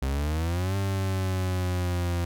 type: exponential two-way sweep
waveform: 40% pulse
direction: up then down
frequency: 65.41 to 98.3 to 86.3 Hz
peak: -24 dBFS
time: 0.02-2.25 s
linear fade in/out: 5 ms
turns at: 0.76 s
effects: none